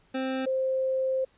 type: tone pair in turn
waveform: 25% pulse / sine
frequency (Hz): 262.5 / 525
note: C4 / C5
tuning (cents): +6 / +6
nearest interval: octave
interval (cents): 1200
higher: second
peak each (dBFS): -24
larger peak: neither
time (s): 0.14-0.46 / 0.46-1.25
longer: second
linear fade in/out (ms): 10
effects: pink hiss -64 dBFS RMS until 1.37 s + resampled to 8000 Hz